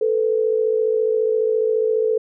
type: tone pair together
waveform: sine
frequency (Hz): 439.8 / 494.4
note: A4 / B4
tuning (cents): -1 / +2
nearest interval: major second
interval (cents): 203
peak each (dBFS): -17 / -22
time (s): 0.01-2.18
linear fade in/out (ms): 5
effects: none